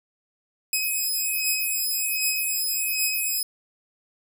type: beating tone pair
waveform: 5% pulse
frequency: 2535 / 2536.3 Hz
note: D#7 / D#7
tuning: +32 / +33 cents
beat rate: 1.3 Hz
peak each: -17 dBFS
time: 0.73-3.43 s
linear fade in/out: 2 ms
effects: none